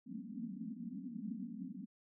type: band-pass noise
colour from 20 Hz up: pink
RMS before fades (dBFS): -45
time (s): 0.06-1.86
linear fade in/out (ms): 20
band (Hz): 180 to 270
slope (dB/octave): 96
effects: none